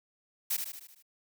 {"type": "noise with echo", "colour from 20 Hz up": "blue", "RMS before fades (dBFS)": -30, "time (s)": [0.5, 0.57], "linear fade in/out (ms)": 10, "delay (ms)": 76, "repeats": 6, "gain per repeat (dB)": -5, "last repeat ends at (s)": 1.026, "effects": []}